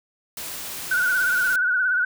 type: noise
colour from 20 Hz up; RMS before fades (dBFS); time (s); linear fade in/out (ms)
white; -33; 0.37-1.56; 2
type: tone with vibrato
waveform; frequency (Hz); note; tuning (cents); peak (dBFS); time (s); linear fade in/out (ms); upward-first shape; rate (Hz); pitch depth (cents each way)
sine; 1480; F#6; 0; -18; 0.91-2.05; 5; sine; 17; 63
effects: none